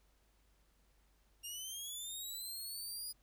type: linear sweep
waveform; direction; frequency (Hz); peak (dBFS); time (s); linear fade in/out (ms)
15% pulse; up; 2794 to 4941; -36; 1.43-3.13; 20
effects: added 50 Hz sine -70 dBFS peak until 3.22 s + pink hiss -75 dBFS RMS until 3.22 s